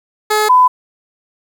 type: tone pair in turn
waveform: 15% pulse / sine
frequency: 426.3 / 1004.3 Hz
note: G#4 / B5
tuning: +45 / +29 cents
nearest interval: octave + minor third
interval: 1484 cents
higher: second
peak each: -5 dBFS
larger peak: neither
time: 0.3-0.49 / 0.49-0.68 s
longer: neither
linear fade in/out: 10 ms
effects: 7-bit